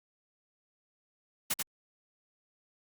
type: noise with echo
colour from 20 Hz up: white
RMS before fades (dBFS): -29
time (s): 1.5-1.54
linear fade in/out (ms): 10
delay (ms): 88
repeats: 1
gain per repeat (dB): -3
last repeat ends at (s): 1.628
effects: Opus 48 kbps